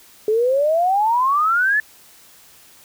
sine exponential sweep, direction up, 419.7 to 1765 Hz, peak -14 dBFS, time 0.28-1.8 s, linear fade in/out 2 ms, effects white hiss -48 dBFS RMS until 2.84 s

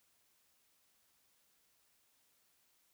silence, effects white hiss -74 dBFS RMS until 2.93 s

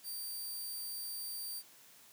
5% pulse tone, 4666 Hz, D8, 12 cents flat, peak -33 dBFS, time 0.03-1.63 s, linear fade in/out 50 ms, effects white hiss -60 dBFS RMS until 2.12 s + high-pass 100 Hz 12 dB/octave

